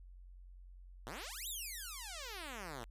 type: exponential two-way sweep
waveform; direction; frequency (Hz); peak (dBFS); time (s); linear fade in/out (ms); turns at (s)
5% pulse; up then down; 110 to 3950 to 110; -33; 1.07-2.84; 0; 1.48
effects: added 45 Hz sine -52 dBFS peak until 2.9 s + resampled to 32000 Hz